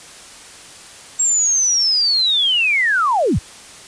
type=linear sweep; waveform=sine; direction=down; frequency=7600 to 40.26 Hz; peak=-13 dBFS; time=1.19-3.39 s; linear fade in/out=10 ms; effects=white hiss -39 dBFS RMS until 3.87 s + resampled to 22050 Hz